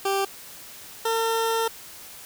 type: tone pair in turn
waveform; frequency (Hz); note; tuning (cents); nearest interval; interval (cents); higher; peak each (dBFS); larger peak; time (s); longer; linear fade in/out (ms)
20% pulse; 392 / 453.2; G4 / A#4; 0 / -49; minor third; 251; second; -17; neither; 0.05-0.25 / 1.05-1.68; second; 5
effects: white hiss -43 dBFS RMS until 2.25 s